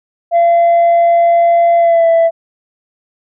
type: tone with pitch glide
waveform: sine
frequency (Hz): 683 to 664.3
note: F5 to E5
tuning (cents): -39 to +13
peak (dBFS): -4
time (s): 0.31-2.31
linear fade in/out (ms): 50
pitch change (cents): -48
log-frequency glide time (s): 1.77-2.07
effects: tanh soft clip ceiling -5 dBFS